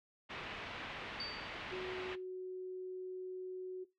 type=low-pass noise; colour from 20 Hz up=white; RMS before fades=-46 dBFS; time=0.29-2.16 s; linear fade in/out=20 ms; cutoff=3000 Hz; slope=24 dB/octave
type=tone with exponential decay; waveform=sine; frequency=4606 Hz; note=D8; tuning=34 cents flat; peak=-38 dBFS; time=1.2-1.66 s; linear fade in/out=1 ms; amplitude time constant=100 ms
type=tone; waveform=sine; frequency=370 Hz; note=F#4; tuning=in tune; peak=-40 dBFS; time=1.71-3.85 s; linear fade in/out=20 ms
effects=noise-tail reverb RT60 0.2 s tail -17 dB re dry